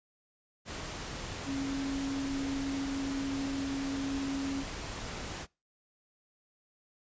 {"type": "tone in noise", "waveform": "sine", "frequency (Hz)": 274, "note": "C#4", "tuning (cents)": -20, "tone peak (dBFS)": -32, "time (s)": [1.45, 4.65], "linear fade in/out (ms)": 50, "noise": "pink", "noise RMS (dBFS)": -40, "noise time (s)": [0.65, 5.47], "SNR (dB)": 5, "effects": ["noise-tail reverb RT60 0.3 s tail -26 dB re dry", "resampled to 16000 Hz"]}